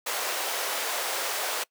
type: high-pass noise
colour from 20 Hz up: pink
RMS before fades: -30 dBFS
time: 0.06-1.64 s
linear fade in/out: 10 ms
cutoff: 480 Hz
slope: 24 dB/octave
effects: noise-tail reverb RT60 0.1 s tail -23 dB re dry